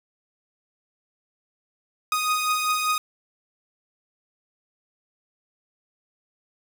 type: beating tone pair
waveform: sawtooth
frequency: 1244.5 / 1249.6 Hz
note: D#6 / D#6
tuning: 0 / +7 cents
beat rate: 5.1 Hz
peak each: -19 / -25 dBFS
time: 2.12-2.98 s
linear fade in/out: 2 ms
effects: 8-bit